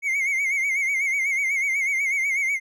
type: tone with vibrato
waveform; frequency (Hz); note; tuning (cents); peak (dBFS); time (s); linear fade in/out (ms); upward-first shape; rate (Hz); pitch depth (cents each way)
triangle; 2178; C#7; -31; -19; 0.02-2.6; 50; sine; 8.1; 83
effects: none